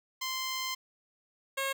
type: tone pair in turn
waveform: 10% pulse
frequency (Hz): 1042 / 542.5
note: C6 / C#5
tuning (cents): -7 / -37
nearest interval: major seventh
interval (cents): 1130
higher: first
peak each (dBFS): -24 / -22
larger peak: second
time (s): 0.21-0.75 / 1.57-1.73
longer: first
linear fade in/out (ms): 10
effects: none